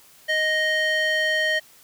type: tone with band-pass filter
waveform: square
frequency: 622.3 Hz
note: D#5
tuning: in tune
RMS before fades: -22 dBFS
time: 0.28-1.6 s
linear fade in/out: 20 ms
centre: 2200 Hz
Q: 2
effects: white hiss -52 dBFS RMS until 1.83 s